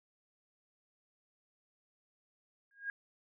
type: tone with exponential growth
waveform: sine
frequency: 1630 Hz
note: G#6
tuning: 33 cents flat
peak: -32 dBFS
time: 2.71-2.9 s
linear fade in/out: 1 ms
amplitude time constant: 40 ms
effects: none